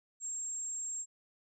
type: tone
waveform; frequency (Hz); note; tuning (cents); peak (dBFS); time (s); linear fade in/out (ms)
sine; 7490; A#8; +7; -36; 0.2-1.06; 50
effects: none